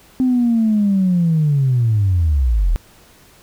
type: linear sweep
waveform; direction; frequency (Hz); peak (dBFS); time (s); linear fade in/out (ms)
sine; down; 260.3 to 36.71; -11; 0.2-2.76; 0
effects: tanh soft clip ceiling -8 dBFS + pink hiss -48 dBFS RMS until 3.42 s